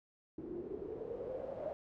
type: noise with low-pass filter sweep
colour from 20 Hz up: white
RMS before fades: -43 dBFS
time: 0.38-1.73 s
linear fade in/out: 0 ms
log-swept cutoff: 330 to 620 Hz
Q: 8.1
effects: none